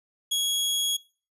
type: tone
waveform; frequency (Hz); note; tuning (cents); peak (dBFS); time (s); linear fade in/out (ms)
sawtooth; 3327; G#7; +2; -20; 0.31-0.97; 10
effects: noise-tail reverb RT60 0.4 s tail -22 dB re dry + resampled to 32000 Hz